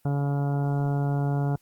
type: harmonic tone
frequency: 141.8 Hz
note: C#3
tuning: 40 cents sharp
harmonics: 1 / 2 / 3 / 4 / 5 / 6 / 7 / 8 / 9 / 10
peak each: -23 / -33 / -36 / -41 / -36 / -41 / -47 / -51 / -51 / -46 dBFS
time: 0.05-1.56 s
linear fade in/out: 5 ms
effects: white hiss -66 dBFS RMS until 1.61 s + Opus 24 kbps